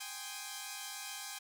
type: chord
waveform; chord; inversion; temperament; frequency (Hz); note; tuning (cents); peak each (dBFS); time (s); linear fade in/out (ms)
5% pulse; Ab major seventh; third; equal; 784 / 830.6 / 1046.5 / 1244.5; G5 / Ab5 / C6 / Eb6; 0 / 0 / 0 / 0; -34 / -35 / -37 / -39; 0-1.39; 10
effects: none